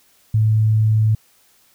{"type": "tone", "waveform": "sine", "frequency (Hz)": 109, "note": "A2", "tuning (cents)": -16, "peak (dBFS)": -12, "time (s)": [0.34, 1.15], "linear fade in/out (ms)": 5, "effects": ["white hiss -56 dBFS RMS until 1.74 s"]}